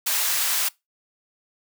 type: high-pass noise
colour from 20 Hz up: white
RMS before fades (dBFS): -23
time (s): 0.06-0.69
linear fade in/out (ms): 10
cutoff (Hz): 840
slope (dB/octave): 12
effects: noise-tail reverb RT60 0.2 s tail -23 dB re dry